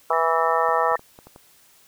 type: harmonic tone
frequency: 163.9 Hz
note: E3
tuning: 10 cents flat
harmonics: 3 / 4 / 5 / 6 / 7 / 8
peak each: -25 / -25 / -25 / -25 / -25 / -25 dBFS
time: 0.1-0.96 s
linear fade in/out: 5 ms
type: tone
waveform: sine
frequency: 1816 Hz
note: A#6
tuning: 46 cents flat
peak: -30 dBFS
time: 0.13-0.97 s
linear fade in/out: 2 ms
type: clicks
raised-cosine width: 1 ms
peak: -29 dBFS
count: 6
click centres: 0.689 / 0.917 / 0.994 / 1.189 / 1.27 / 1.361 s
effects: white hiss -55 dBFS RMS until 1.87 s